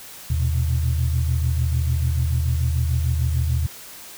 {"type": "tone cluster", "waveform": "sine", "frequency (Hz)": [78.9, 118.3, 125.1], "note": ["D#2", "A#2", "B2"], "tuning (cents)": [25, 26, 23], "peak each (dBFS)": [-19, -25, -24], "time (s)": [0.3, 3.67], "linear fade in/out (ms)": 5, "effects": ["tanh soft clip ceiling -10 dBFS", "white hiss -40 dBFS RMS until 4.17 s"]}